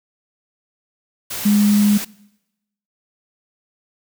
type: tone in noise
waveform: sine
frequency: 206.6 Hz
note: G#3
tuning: 9 cents flat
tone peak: -11 dBFS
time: 1.45-1.98 s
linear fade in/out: 10 ms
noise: white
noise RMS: -27 dBFS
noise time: 1.3-2.05 s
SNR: +13 dB
effects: noise-tail reverb RT60 0.9 s tail -22 dB re dry